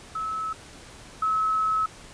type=tone pair in turn; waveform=sine; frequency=1298 / 1291.5 Hz; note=E6 / E6; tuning=-27 / -36 cents; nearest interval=unison; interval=9 cents; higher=first; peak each=-27 / -21 dBFS; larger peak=second; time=0.15-0.53 / 1.22-1.86 s; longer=second; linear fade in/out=5 ms; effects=pink hiss -46 dBFS RMS until 2.13 s + resampled to 22050 Hz